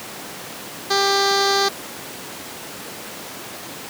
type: tone with low-pass filter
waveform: 15% pulse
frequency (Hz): 395.8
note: G4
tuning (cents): +17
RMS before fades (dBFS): -18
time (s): 0.9-1.69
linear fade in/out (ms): 10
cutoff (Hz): 5100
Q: 6.6
effects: pink hiss -33 dBFS RMS until 3.89 s + high-pass 200 Hz 12 dB/octave